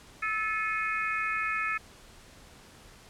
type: harmonic tone with a mistuned harmonic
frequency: 434.3 Hz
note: A4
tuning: 23 cents flat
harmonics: 3 / 4 / 5 / 6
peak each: -32 / -33 / -34 / -35 dBFS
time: 0.22-1.78 s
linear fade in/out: 10 ms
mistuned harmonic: 6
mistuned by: -72 cents
effects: pink hiss -53 dBFS RMS until 3.09 s + low-pass 10000 Hz 12 dB/octave